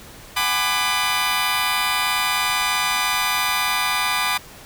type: chord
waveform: 15% pulse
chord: G# half-diminished seventh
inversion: third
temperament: just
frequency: 747.5 / 830.6 / 996.7 / 1196.1 Hz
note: F#5 / G#5 / B5 / D6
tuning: +17 / 0 / +16 / +31 cents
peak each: -22 / -21 / -17 / -16 dBFS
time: 0.36-4.38 s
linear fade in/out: 10 ms
effects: pink hiss -42 dBFS RMS until 4.65 s